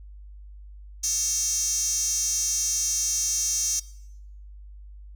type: tone with high-pass filter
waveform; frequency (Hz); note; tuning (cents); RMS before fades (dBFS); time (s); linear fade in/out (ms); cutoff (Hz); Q
square; 246.9; B3; 0; -26; 1.03-3.8; 10; 6200; 7.9
effects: noise-tail reverb RT60 0.8 s tail -19 dB re dry + added 50 Hz sine -41 dBFS peak until 5.15 s